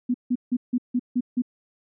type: tone bursts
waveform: sine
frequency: 246.9 Hz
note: B3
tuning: in tune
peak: -19 dBFS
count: 7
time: 0.09-1.421 s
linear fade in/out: 10 ms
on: 53 ms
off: 160 ms
effects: none